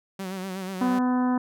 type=tone with vibrato; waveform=sawtooth; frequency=188.8 Hz; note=F#3; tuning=35 cents sharp; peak=-27 dBFS; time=0.19-0.99 s; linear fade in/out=5 ms; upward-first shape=sine; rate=8.2 Hz; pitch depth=56 cents each way
type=harmonic tone; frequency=250.8 Hz; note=B3; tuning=27 cents sharp; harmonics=1 / 2 / 3 / 4 / 5 / 6 / 7; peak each=-21 / -36 / -32 / -32 / -39 / -41 / -45 dBFS; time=0.81-1.38 s; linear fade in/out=5 ms
effects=none